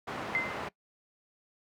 white band-pass noise, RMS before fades -38 dBFS, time 0.07-0.69 s, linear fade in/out 10 ms, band 100 to 1300 Hz, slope 12 dB/octave
sine tone with exponential decay, 2069 Hz, C7, 20 cents flat, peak -24 dBFS, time 0.35-0.68 s, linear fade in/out 0 ms, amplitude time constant 70 ms
effects noise-tail reverb RT60 0.1 s tail -21 dB re dry

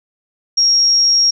sine tone, 5588 Hz, F8, in tune, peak -9 dBFS, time 0.57-1.31 s, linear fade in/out 10 ms, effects none

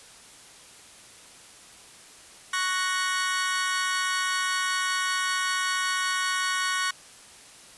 sawtooth chord, F# major, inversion second, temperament equal, 1108.7 / 1480 / 1864.7 Hz, C#6 / F#6 / A#6, 0 / 0 / 0 cents, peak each -25 / -25 / -27 dBFS, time 2.53-6.91 s, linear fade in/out 5 ms, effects white hiss -49 dBFS RMS until 7.77 s + resampled to 24000 Hz

